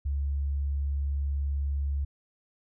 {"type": "tone", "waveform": "sine", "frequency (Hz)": 70.3, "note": "C#2", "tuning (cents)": 25, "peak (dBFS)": -26, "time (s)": [0.05, 2.05], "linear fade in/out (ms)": 10, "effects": []}